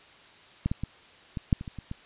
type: clicks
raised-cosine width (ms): 5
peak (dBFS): -13 / -15 / -18 / -19 / -8 / -24 / -25 / -25 / -22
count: 9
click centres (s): 0.66 / 0.715 / 0.836 / 1.372 / 1.528 / 1.611 / 1.678 / 1.787 / 1.914
effects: white hiss -53 dBFS RMS until 2.05 s + resampled to 8000 Hz